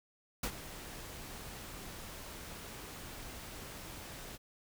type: noise with ADSR envelope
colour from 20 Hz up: pink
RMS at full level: -34 dBFS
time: 0.43-4.38 s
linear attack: 4 ms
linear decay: 73 ms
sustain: -13 dB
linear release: 30 ms
effects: none